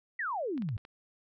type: exponential sweep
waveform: sine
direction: down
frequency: 2018 to 95.2 Hz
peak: -31 dBFS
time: 0.19-0.77 s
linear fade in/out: 5 ms
type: clicks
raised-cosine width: 0.3 ms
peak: -33 dBFS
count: 5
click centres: 0.578 / 0.622 / 0.689 / 0.779 / 0.851 s
effects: none